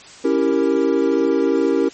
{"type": "chord", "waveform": "triangle", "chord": "C# diminished seventh", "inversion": "none", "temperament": "equal", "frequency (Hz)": [277.2, 329.6, 392, 466.2], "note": ["C#4", "E4", "G4", "Bb4"], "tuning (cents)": [0, 0, 0, 0], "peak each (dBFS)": -18, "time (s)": [0.24, 1.89], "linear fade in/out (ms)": 10, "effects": ["white hiss -41 dBFS RMS until 1.93 s", "MP3 32 kbps"]}